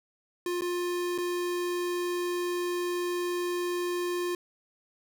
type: tone with dropouts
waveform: square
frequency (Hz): 353.2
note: F4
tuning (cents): +20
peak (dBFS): -29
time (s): 0.46-4.35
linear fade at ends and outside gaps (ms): 2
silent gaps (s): 0.61-0.619 / 1.179-1.184
effects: none